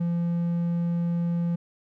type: tone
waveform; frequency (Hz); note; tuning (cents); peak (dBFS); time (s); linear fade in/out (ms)
triangle; 171.2; F3; -34; -21; 0-1.56; 10
effects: none